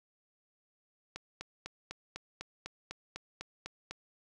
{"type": "click train", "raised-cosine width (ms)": 0.2, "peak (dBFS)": -23, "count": 12, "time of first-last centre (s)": [1.16, 3.91], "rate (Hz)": 4, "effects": []}